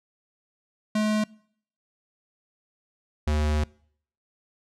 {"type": "tone pair in turn", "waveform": "square", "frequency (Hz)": [213.7, 75.55], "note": ["G#3", "D2"], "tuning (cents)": [50, 50], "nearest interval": "octave + tritone", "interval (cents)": 1800, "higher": "first", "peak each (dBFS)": -22, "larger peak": "neither", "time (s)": [[0.95, 1.24], [3.27, 3.64]], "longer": "second", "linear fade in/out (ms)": 5, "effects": ["noise-tail reverb RT60 0.6 s tail -24 dB re dry", "low-pass 8000 Hz 12 dB/octave"]}